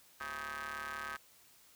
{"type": "ring-modulated tone", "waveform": "sawtooth", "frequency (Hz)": 146.5, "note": "D3", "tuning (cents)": -4, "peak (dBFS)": -33, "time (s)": [0.2, 1.17], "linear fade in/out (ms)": 10, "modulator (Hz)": 1410, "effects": ["white hiss -63 dBFS RMS until 1.75 s"]}